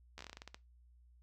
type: slowing click train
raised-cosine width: 0.2 ms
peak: -30 dBFS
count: 12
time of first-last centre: 0.18-0.545 s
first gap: 12 ms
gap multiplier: 1.19
effects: noise-tail reverb RT60 0.2 s tail -19 dB re dry + added 60 Hz sine -61 dBFS peak until 1.22 s